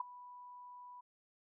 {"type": "tone with ADSR envelope", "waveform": "sine", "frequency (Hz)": 986, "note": "B5", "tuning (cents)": -3, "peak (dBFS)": -31, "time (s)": [0, 1.01], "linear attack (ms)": 5, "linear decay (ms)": 11, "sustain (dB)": -19, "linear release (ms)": 9, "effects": []}